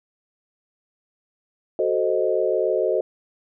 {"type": "chord", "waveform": "sine", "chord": "F# diminished seventh", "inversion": "none", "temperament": "equal with one note detuned", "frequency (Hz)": [373, 440, 523.3, 622.3], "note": ["F#4", "A4", "C5", "Eb5"], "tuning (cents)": [14, 0, 0, 0], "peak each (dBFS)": -24, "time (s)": [1.79, 3.01], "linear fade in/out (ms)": 2, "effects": []}